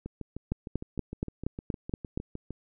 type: two click trains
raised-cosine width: 3 ms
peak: -24 / -16 dBFS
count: 17 / 8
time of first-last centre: 0.06-2.506 / 0.52-2.175 s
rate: 6.54 / 4.23 Hz
effects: none